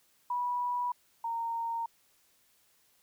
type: tone pair in turn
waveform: sine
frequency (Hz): 978 / 922.7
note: B5 / A#5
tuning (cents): -17 / -18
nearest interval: minor second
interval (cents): 101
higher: first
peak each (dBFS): -29 / -31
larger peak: first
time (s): 0.3-0.92 / 1.24-1.86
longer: neither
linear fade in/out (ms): 5
effects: white hiss -68 dBFS RMS until 3.02 s